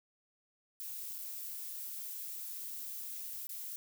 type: noise with dropouts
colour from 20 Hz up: violet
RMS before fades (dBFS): -43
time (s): 0.8-3.76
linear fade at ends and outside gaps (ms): 0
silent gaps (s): 1.183-1.188 / 3.47-3.492
effects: none